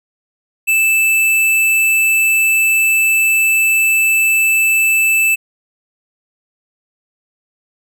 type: tone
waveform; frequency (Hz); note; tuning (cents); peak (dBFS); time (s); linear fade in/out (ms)
square; 2637; E7; 0; -11; 0.67-5.36; 20
effects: none